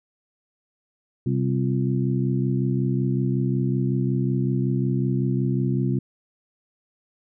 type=harmonic tone with a mistuned harmonic; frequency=65.4 Hz; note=C2; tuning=in tune; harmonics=2 / 3 / 4 / 5; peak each=-22 / -26 / -28 / -30 dBFS; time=1.26-5.99 s; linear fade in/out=5 ms; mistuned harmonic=5; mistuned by=+110 cents; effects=none